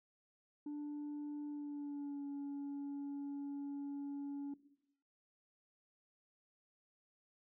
sine tone with pitch glide, 293.7 to 282.7 Hz, D4 to C#4, 0 to +34 cents, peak -38 dBFS, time 0.66-4.54 s, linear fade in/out 5 ms, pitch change -66 cents, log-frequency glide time 1.48-2.26 s, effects noise-tail reverb RT60 0.8 s tail -17 dB re dry + tanh soft clip ceiling -40 dBFS

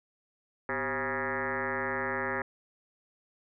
sine tone with frequency modulation, 1101 Hz, C#6, 12 cents flat, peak -29 dBFS, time 0.69-2.42 s, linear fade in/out 2 ms, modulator 142 Hz, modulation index 6, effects none

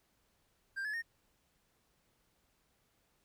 triangle tone with pitch steps, 1587 / 1710.8 / 1844.2 Hz, G6 / A6 / A#6, +21 / -49 / -19 cents, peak -34 dBFS, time 0.76-1.024 s, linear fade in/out 20 ms, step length 88 ms, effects pink hiss -75 dBFS RMS until 3.24 s

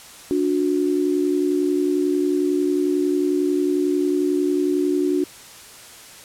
sine tone pair together, 292 / 363.1 Hz, D4 / F#4, -10 / -33 cents, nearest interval major third, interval 377 cents, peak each -20 dBFS, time 0.31-5.24 s, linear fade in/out 0 ms, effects white hiss -42 dBFS RMS until 6.24 s + low-pass 11000 Hz 12 dB/octave

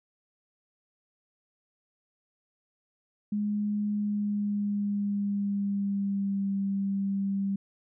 sine tone with pitch glide, 207.7 to 196.84 Hz, G#3 to G3, 0 to +7 cents, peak -26 dBFS, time 3.32-7.56 s, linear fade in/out 5 ms, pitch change -93 cents, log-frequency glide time 3.92-6.51 s, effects none

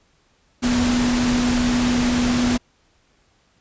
sine tone in noise, 244.6 Hz, B3, 16 cents flat, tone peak -17 dBFS, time 0.62-2.58 s, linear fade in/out 20 ms, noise pink, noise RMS -24 dBFS, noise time 0.62-2.58 s, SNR +4 dB, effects pink hiss -61 dBFS RMS until 3.6 s + resampled to 16000 Hz

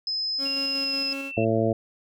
sine tone, 5100 Hz, D#8, 42 cents sharp, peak -25 dBFS, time 0.07-1.13 s, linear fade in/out 2 ms
30% pulse tone with tremolo, 274.4 Hz, C#4, 17 cents flat, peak -29 dBFS, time 0.38-1.32 s, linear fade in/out 50 ms, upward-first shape square, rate 5.4 Hz, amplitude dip 30%
sine tone with pitch glide, 2779 to 2680 Hz, F7 to E7, -9 to +28 cents, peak -33 dBFS, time 0.45-1.45 s, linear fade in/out 10 ms, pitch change -63 cents, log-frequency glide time 0.72-1.09 s
harmonic tone, 111.9 Hz, A2, 30 cents sharp, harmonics 1 / 2 / 3 / 4 / 5 / 6, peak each -27 / -27 / -27 / -27 / -27 / -27 dBFS, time 1.37-1.73 s, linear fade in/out 5 ms
effects none

